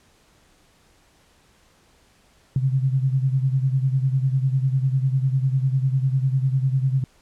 sine beating tone pair, 130.8 / 140.8 Hz, C3 / C#3, 0 / +27 cents, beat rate 10 Hz, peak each -19 / -24 dBFS, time 2.56-7.04 s, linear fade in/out 2 ms, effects pink hiss -58 dBFS RMS until 7.21 s + low-pass 10000 Hz 12 dB/octave

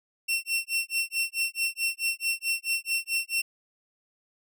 sawtooth tone with tremolo, 2712 Hz, E7, 49 cents sharp, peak -20 dBFS, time 0.28-3.42 s, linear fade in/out 10 ms, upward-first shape sine, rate 4.6 Hz, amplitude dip 100%, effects none

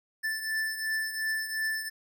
square beating tone pair, 1760 / 1762.8 Hz, A6 / A6, 0 / +3 cents, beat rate 2.8 Hz, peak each -31 / -37 dBFS, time 0.23-1.9 s, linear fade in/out 20 ms, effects none

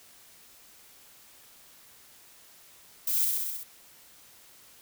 violet noise with echo, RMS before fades -28 dBFS, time 3.07-3.25 s, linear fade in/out 5 ms, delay 64 ms, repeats 6, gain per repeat -2 dB, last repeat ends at 3.634 s, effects white hiss -55 dBFS RMS until 4.81 s

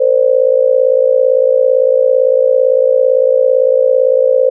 sine tone with amplitude modulation, 520 Hz, C5, 11 cents flat, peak -3 dBFS, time 0-4.5 s, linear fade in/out 10 ms, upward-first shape sine, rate 57.8 Hz, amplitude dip 90%, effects none

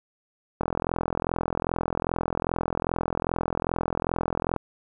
click train, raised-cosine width 1 ms, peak -11 dBFS, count 169, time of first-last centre 0.61-4.563 s, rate 42.5 Hz, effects none

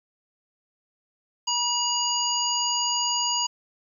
harmonic tone, 961 Hz, B5, 48 cents flat, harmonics 1 / 3 / 5 / 7, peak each -28 / -28 / -28 / -28 dBFS, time 1.47-3.47 s, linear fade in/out 10 ms, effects 10-bit

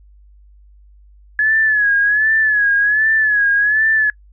sine tone with vibrato, 1699 Hz, G#6, 39 cents sharp, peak -11 dBFS, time 1.39-4.1 s, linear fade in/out 2 ms, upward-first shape sine, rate 1.3 Hz, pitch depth 74 cents each way, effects noise-tail reverb RT60 0.1 s tail -26 dB re dry + added 50 Hz sine -43 dBFS peak until 4.32 s

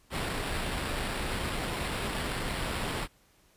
pink noise with sample-and-hold, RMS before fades -33 dBFS, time 0.1-3.08 s, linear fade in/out 50 ms, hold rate 6300 Hz, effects pink hiss -64 dBFS RMS until 3.56 s + resampled to 32000 Hz

